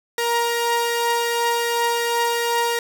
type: tone pair together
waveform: sawtooth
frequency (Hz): 471 / 939.3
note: A#4 / A#5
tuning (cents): +18 / +13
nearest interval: octave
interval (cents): 1195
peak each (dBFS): -18 / -18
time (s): 0.18-2.79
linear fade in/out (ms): 2
effects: none